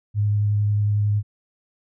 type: tone with vibrato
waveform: sine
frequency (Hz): 103.83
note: G#2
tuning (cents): 0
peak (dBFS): -17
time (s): 0.14-1.23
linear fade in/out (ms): 50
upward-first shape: triangle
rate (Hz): 11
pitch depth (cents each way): 14
effects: none